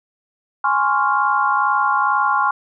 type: chord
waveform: sine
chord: Db major seventh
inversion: second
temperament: equal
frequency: 830.6 / 1046.5 / 1108.7 / 1396.9 Hz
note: Ab5 / C6 / Db6 / F6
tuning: 0 / 0 / 0 / 0 cents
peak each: -20 dBFS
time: 0.64-2.51 s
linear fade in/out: 5 ms
effects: none